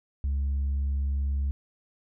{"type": "tone with tanh clipping", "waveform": "sine", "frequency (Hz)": 69.3, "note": "C#2", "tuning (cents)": 0, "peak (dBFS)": -25, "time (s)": [0.24, 1.51], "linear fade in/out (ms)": 0, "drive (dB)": 1, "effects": []}